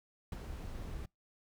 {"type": "noise with ADSR envelope", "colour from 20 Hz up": "brown", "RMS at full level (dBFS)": -38, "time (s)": [0.32, 1.06], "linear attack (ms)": 3, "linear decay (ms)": 32, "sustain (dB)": -5, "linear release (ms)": 9, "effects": ["noise-tail reverb RT60 0.2 s tail -26 dB re dry"]}